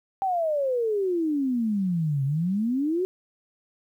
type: exponential two-way sweep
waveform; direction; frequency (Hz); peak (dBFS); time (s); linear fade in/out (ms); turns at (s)
sine; down then up; 790 to 133.1 to 382; -22; 0.22-3.05; 0; 2.24
effects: 10-bit